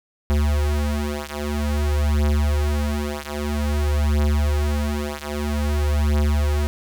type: beating tone pair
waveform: square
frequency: 73.42 / 73.93 Hz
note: D2 / D2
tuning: 0 / +12 cents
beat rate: 0.51 Hz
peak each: -22 / -23 dBFS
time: 0.3-6.67 s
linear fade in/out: 0 ms
effects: none

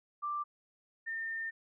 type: tone pair in turn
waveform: sine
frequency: 1179 / 1810.6 Hz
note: D6 / A6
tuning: +6 / +49 cents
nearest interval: perfect fifth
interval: 743 cents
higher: second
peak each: -33 / -35 dBFS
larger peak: first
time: 0.22-0.44 / 1.06-1.51 s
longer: second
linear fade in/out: 20 ms
effects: none

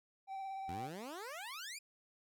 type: tone with vibrato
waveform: triangle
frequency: 775 Hz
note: G5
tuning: 20 cents flat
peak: -39 dBFS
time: 0.27-0.9 s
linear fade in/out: 50 ms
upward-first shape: sine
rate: 17 Hz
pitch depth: 18 cents each way
type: exponential sweep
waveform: 15% pulse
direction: up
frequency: 78.7 to 2506 Hz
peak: -38 dBFS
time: 0.68-1.79 s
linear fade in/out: 10 ms
effects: none

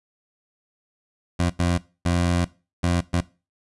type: tone bursts at uneven times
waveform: 20% pulse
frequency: 87.31 Hz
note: F2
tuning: in tune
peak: -14 dBFS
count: 5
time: 1.39-1.5 / 1.59-1.78 / 2.05-2.45 / 2.83-3.01 / 3.13-3.21 s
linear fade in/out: 10 ms
effects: noise-tail reverb RT60 0.3 s tail -19 dB re dry + resampled to 24000 Hz

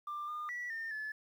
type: tone with pitch steps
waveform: sine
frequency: 1188 / 1213 / 1948 / 1813 / 1726 Hz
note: D6 / D#6 / B6 / A#6 / A6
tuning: +20 / -44 / -24 / -49 / -34 cents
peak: -36 dBFS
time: 0.07-1.12 s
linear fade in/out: 5 ms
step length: 210 ms
effects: tanh soft clip ceiling -35 dBFS + 11-bit

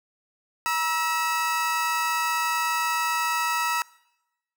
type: tone pair together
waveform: 30% pulse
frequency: 955.6 / 1310 Hz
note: A#5 / E6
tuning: +43 / -11 cents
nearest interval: perfect fourth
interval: 546 cents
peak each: -23 dBFS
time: 0.66-3.82 s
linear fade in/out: 0 ms
effects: noise-tail reverb RT60 0.9 s tail -22 dB re dry

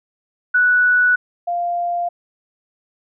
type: tone pair in turn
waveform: sine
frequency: 1477 / 697.1 Hz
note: F#6 / F5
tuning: -3 / -3 cents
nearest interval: octave + minor second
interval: 1300 cents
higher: first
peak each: -11 / -18 dBFS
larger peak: first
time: 0.54-1.16 / 1.47-2.09 s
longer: neither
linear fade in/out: 10 ms
effects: none

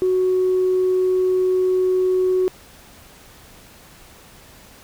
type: tone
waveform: sine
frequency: 370 Hz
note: F#4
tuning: in tune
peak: -14 dBFS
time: 0.02-2.48 s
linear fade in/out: 0 ms
effects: tanh soft clip ceiling -11 dBFS + pink hiss -46 dBFS RMS until 4.83 s

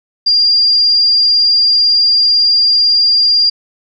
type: tone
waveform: sine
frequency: 4794 Hz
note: D8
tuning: 35 cents sharp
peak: -7 dBFS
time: 0.26-3.5 s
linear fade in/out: 10 ms
effects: none

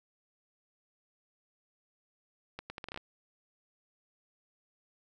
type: accelerating click train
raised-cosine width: 0.3 ms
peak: -24 dBFS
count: 9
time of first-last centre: 2.59-2.975 s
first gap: 110 ms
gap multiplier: 0.74
effects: none

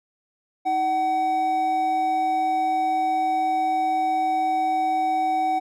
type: tone pair together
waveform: triangle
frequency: 317 / 754 Hz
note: D#4 / F#5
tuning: +32 / +32 cents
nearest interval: octave + minor third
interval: 1500 cents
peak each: -29 / -18 dBFS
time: 0.65-5.6 s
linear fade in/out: 20 ms
effects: none

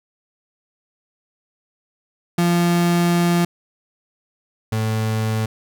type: tone pair in turn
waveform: 35% pulse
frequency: 172.9 / 109.99 Hz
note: F3 / A2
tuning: -17 / 0 cents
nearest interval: minor sixth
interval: 783 cents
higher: first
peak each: -13 / -17 dBFS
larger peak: first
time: 2.38-3.45 / 4.72-5.46 s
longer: first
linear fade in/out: 5 ms
effects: none

